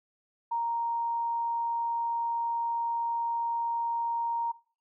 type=tone; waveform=sine; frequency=932.3 Hz; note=A#5; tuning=in tune; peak=-27 dBFS; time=0.51-4.52 s; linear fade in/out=10 ms; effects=noise-tail reverb RT60 0.4 s tail -20 dB re dry